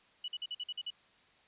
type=tone bursts; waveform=sine; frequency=2948 Hz; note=F#7; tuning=7 cents flat; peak=-36 dBFS; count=8; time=0.24-0.904 s; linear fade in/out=5 ms; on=41 ms; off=48 ms; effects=white hiss -65 dBFS RMS until 1.47 s + resampled to 8000 Hz